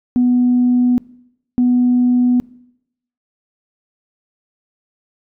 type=tone pair in turn; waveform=sine; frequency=246.9 / 246.9 Hz; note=B3 / B3; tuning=0 / 0 cents; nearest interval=unison; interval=0 cents; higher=neither; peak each=-9 / -9 dBFS; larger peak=neither; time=0.16-0.98 / 1.58-2.4 s; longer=neither; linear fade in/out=0 ms; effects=noise-tail reverb RT60 0.8 s tail -23 dB re dry + tanh soft clip ceiling -6 dBFS